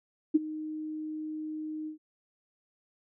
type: tone with ADSR envelope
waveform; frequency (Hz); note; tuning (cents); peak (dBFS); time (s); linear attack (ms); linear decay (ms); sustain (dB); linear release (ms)
sine; 309.7; D#4; -8; -16; 0.34-1.98; 15; 24; -18; 110
effects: none